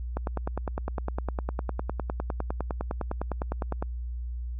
click train, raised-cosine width 1 ms, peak -16 dBFS, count 37, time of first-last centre 0.17-3.825 s, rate 9.85 Hz, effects added 60 Hz sine -31 dBFS peak until 4.59 s

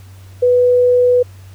sine tone, 493.9 Hz, B4, in tune, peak -8 dBFS, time 0.42-1.23 s, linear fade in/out 10 ms, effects added 95 Hz sine -35 dBFS peak until 1.54 s + pink hiss -48 dBFS RMS until 1.54 s

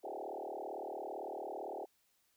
sine tone with frequency modulation, 587.3 Hz, D5, in tune, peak -40 dBFS, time 0.03-1.86 s, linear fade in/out 20 ms, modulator 37.8 Hz, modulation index 6.4, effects white hiss -75 dBFS RMS until 2.36 s

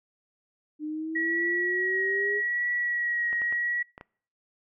sine exponential sweep, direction up, 300.9 to 415.3 Hz, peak -30 dBFS, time 0.79-2.42 s, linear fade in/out 50 ms
sine tone with vibrato, 1916 Hz, A#6, 47 cents sharp, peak -25 dBFS, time 1.15-3.83 s, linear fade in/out 10 ms, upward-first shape triangle, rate 0.8 Hz, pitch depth 22 cents each way
clicks, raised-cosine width 0.5 ms, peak -27 dBFS, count 5, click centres 3.329 / 3.418 / 3.525 / 3.979 / 4.011 s
effects noise-tail reverb RT60 0.6 s tail -26 dB re dry

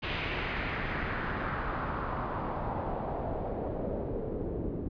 pink noise with low-pass filter sweep, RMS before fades -34 dBFS, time 0.02-4.89 s, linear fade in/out 20 ms, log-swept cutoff 2800 to 360 Hz, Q 2.2, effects resampled to 11025 Hz

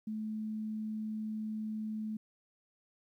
sine tone, 216.4 Hz, A3, 29 cents flat, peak -35 dBFS, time 0.07-2.17 s, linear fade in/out 5 ms, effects 12-bit

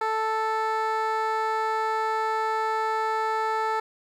15% pulse tone with band-pass filter, 440 Hz, A4, in tune, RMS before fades -26 dBFS, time 0.01-3.8 s, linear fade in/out 5 ms, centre 900 Hz, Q 1, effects 10-bit

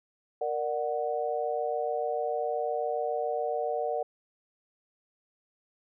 sine chord, Bb augmented, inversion none, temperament equal with one note detuned, 466.2 / 593.5 / 740 Hz, Bb4 / D5 / F#5, 0 / +18 / 0 cents, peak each -32 dBFS, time 0.41-4.03 s, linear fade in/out 5 ms, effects none

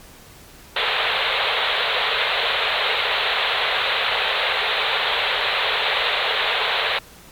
white band-pass noise, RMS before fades -21 dBFS, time 0.76-6.99 s, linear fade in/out 5 ms, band 410 to 4000 Hz, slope 96 dB/octave, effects pink hiss -45 dBFS RMS until 7.31 s + MP3 96 kbps

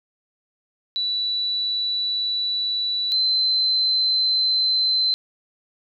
sine tone pair in turn, 3951 / 4074 Hz, B7 / C8, 0 / -47 cents, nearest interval minor second, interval 53 cents, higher second, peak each -21 / -17 dBFS, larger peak second, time 0.96-3.12 / 3.12-5.14 s, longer first, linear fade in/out 0 ms, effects none

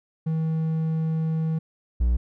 triangle tone pair in turn, 160.1 / 59.97 Hz, D#3 / A#1, +50 / +50 cents, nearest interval octave + perfect fourth, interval 1700 cents, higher first, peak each -20 / -16 dBFS, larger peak second, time 0.26-1.59 / 2-2.17 s, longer first, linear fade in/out 10 ms, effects none

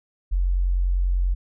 sine tone, 45.11 Hz, F#1, 43 cents flat, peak -18 dBFS, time 0.31-1.35 s, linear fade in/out 20 ms, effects none

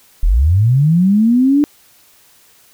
sine linear sweep, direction up, 33.74 to 297.7 Hz, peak -8 dBFS, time 0.23-1.64 s, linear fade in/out 0 ms, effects white hiss -49 dBFS RMS until 2.73 s

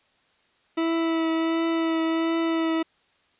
40% pulse tone with vibrato, 327.3 Hz, E4, 12 cents flat, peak -21 dBFS, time 0.77-2.83 s, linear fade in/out 10 ms, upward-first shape triangle, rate 1.4 Hz, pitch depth 18 cents each way, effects white hiss -64 dBFS RMS until 3.39 s + resampled to 8000 Hz

